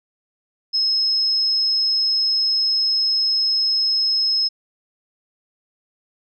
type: tone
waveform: sine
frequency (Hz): 5170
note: E8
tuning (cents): -34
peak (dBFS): -16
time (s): 0.73-4.49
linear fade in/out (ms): 20
effects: none